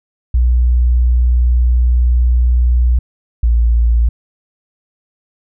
sine tone pair in turn, 60.8 / 57.83 Hz, B1 / A#1, -26 / -13 cents, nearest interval minor second, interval 87 cents, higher first, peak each -8 dBFS, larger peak neither, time 0.34-2.99 / 3.43-4.09 s, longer first, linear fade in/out 5 ms, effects none

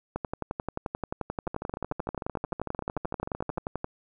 two click trains, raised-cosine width 1 ms, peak -19 / -16 dBFS, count 29 / 43, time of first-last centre 1.47-3.575 / 0.16-3.844 s, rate 13.3 / 11.4 Hz, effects none

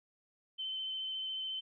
sine tone with vibrato, 3074 Hz, G7, 35 cents flat, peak -36 dBFS, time 0.58-1.61 s, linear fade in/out 20 ms, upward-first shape square, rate 14 Hz, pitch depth 9 cents each way, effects none

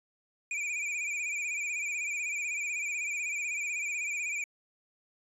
square tone with vibrato, 2384 Hz, D7, 25 cents sharp, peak -32 dBFS, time 0.51-4.44 s, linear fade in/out 2 ms, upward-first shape sine, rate 16 Hz, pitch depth 70 cents each way, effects resampled to 24000 Hz

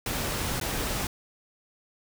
pink noise with dropouts, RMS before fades -30 dBFS, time 0.06-1.07 s, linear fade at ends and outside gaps 2 ms, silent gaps 0.6-0.612 s, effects none

